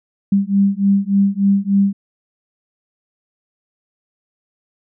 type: beating tone pair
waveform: sine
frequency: 196.5 / 199.9 Hz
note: G3 / G3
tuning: +4 / +34 cents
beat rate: 3.4 Hz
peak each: -15 dBFS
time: 0.32-1.93 s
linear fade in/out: 5 ms
effects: none